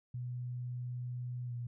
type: tone with pitch glide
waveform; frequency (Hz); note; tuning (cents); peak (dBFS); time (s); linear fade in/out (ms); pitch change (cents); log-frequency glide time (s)
sine; 123.47 to 120.3; B2 to B2; 0 to -45; -37; 0.14-1.67; 5; -45; 1.46-1.53
effects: none